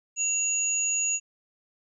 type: tone pair together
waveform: sine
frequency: 2737 / 6816 Hz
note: F7 / G#8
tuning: -36 / +44 cents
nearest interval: octave + major third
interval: 1580 cents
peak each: -32 / -24 dBFS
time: 0.16-1.2 s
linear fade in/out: 50 ms
effects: none